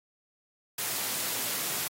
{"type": "high-pass noise", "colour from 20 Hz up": "white", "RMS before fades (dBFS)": -32, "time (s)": [0.78, 1.88], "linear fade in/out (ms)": 5, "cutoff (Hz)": 100, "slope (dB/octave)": 48, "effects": ["AAC 48 kbps"]}